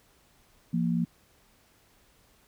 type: tone pair together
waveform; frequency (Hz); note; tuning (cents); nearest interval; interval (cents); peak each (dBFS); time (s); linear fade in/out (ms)
sine; 170.95 / 233.1; F3 / A#3; -37 / 0; perfect fourth; 537; -26 / -28; 0.73-1.05; 10
effects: pink hiss -63 dBFS RMS until 2.47 s